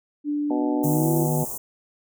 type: tone with pitch glide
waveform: sine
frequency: 293.7 to 335.4 Hz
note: D4 to E4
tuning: 0 to +30 cents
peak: -22 dBFS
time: 0.24-1.28 s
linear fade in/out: 50 ms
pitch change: +230 cents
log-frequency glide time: 0.89-1.11 s
type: harmonic tone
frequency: 123.47 Hz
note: B2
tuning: in tune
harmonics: 2 / 3 / 4 / 5 / 6 / 7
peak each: -29 / -31 / -32 / -33 / -34 / -34 dBFS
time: 0.5-1.45 s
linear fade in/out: 5 ms
type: band-stop noise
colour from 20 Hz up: white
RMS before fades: -32 dBFS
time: 0.83-1.58 s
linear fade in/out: 10 ms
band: 1000 to 6500 Hz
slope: 48 dB/octave
type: tone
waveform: sine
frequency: 151.4 Hz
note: D#3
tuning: 47 cents flat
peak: -22 dBFS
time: 0.84-1.44 s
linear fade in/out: 10 ms
effects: none